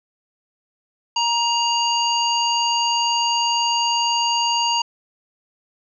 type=harmonic tone; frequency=942 Hz; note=A#5; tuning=18 cents sharp; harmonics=1 / 3 / 5 / 7; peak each=-20 / -22 / -25 / -28 dBFS; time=1.16-4.82 s; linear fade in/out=5 ms; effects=none